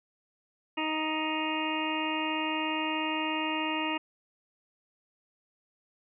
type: harmonic tone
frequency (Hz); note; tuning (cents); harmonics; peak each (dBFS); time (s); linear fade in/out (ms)
312.3; D#4; +7; 1 / 2 / 3 / 4 / 6 / 7 / 8 / 9; -33 / -40 / -34 / -40 / -40 / -42 / -37 / -36; 0.77-3.98; 10
effects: none